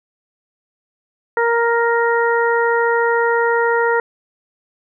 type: harmonic tone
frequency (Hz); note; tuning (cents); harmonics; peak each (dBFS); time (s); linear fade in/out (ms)
467; A#4; +3; 1 / 2 / 3 / 4; -16 / -19 / -21 / -22; 1.37-4; 2
effects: none